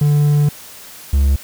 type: tone pair in turn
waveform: triangle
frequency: 146.83 / 69.29 Hz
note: D3 / C#2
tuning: 0 / 0 cents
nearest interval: octave + minor second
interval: 1300 cents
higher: first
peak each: -8 dBFS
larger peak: neither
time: 0.01-0.49 / 1.13-1.36 s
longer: first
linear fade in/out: 5 ms
effects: white hiss -37 dBFS RMS until 1.43 s